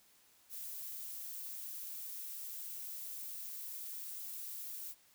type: noise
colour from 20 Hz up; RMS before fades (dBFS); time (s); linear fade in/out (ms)
violet; -45; 0.49-4.95; 50
effects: white hiss -67 dBFS RMS until 5.14 s